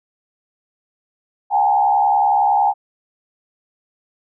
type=tone with frequency modulation; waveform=sine; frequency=819 Hz; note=G#5; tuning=24 cents flat; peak=-12 dBFS; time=1.5-2.74 s; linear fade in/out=50 ms; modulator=70.8 Hz; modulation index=0.96; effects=none